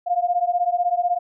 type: beating tone pair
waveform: sine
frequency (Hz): 698.5 / 714.5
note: F5 / F5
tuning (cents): 0 / +39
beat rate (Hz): 16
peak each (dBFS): -21 / -21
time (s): 0.06-1.19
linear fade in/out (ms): 20
effects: none